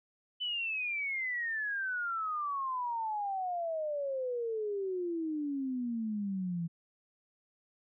sine exponential sweep, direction down, 3027 to 164.81 Hz, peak -32 dBFS, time 0.4-6.68 s, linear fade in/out 20 ms, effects none

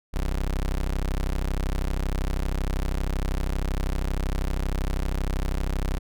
30% pulse tone, 32.7 Hz, C1, in tune, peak -21 dBFS, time 0.13-5.99 s, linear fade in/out 20 ms, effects none

